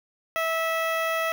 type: tone with notch filter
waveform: 15% pulse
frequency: 652 Hz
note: E5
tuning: 19 cents flat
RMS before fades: -26 dBFS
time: 0.36-1.32 s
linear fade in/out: 0 ms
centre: 7700 Hz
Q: 0.71
effects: 9-bit